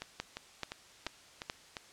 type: two click trains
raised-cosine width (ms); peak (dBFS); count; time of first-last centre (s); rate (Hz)
0.2; -22 / -18; 6 / 4; 0.02-1.768 / 0.2-1.499; 2.86 / 2.31
effects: white hiss -57 dBFS RMS until 1.92 s + low-pass 7000 Hz 12 dB/octave